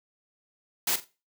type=noise with echo; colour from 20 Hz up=white; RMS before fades=-26 dBFS; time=0.87-0.96 s; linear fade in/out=5 ms; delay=43 ms; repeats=2; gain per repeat=-13 dB; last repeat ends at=1.046 s; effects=noise-tail reverb RT60 0.3 s tail -18 dB re dry + high-pass 200 Hz 12 dB/octave